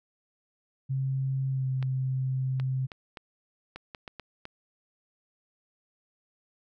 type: tone with pitch glide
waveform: sine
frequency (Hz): 133.7 to 131.02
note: C3 to C3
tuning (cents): +38 to +3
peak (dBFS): -26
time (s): 0.89-2.87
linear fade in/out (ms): 20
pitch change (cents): -35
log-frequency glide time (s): 1.5-1.67
type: clicks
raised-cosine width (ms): 0.3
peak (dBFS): -24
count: 9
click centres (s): 1.827 / 2.599 / 2.918 / 3.172 / 3.76 / 3.948 / 4.078 / 4.197 / 4.454
effects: none